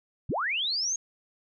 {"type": "linear sweep", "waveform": "sine", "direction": "up", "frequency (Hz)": [51.91, 6645], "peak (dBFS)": -26, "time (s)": [0.29, 0.96], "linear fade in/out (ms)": 5, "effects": []}